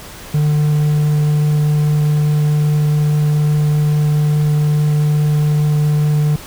triangle tone, 149.6 Hz, D3, 32 cents sharp, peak -9 dBFS, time 0.34-6.36 s, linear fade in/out 5 ms, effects pink hiss -34 dBFS RMS until 6.46 s

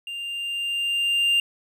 triangle tone with level ramp, 2794 Hz, F7, in tune, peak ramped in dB -29 to -15 dBFS, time 0.07-1.4 s, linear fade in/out 2 ms, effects none

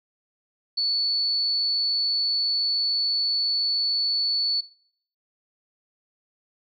sine tone, 4447 Hz, C#8, 5 cents sharp, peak -21 dBFS, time 0.77-4.61 s, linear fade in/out 10 ms, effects noise-tail reverb RT60 0.6 s tail -21 dB re dry

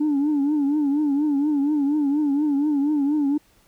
sine tone with vibrato, 290.4 Hz, D4, 19 cents flat, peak -16 dBFS, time 0-3.38 s, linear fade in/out 10 ms, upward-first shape triangle, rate 4.2 Hz, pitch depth 110 cents each way, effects tanh soft clip ceiling -16 dBFS + pink hiss -59 dBFS RMS until 3.67 s

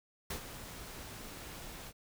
pink noise with ADSR envelope, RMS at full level -37 dBFS, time 0.3-1.93 s, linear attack 6 ms, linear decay 90 ms, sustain -10 dB, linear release 51 ms, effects none

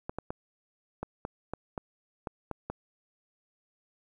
clicks, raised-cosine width 1 ms, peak -20 dBFS, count 10, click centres 0.095 / 0.186 / 0.305 / 1.03 / 1.251 / 1.536 / 1.778 / 2.272 / 2.513 / 2.7 s, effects 10-bit

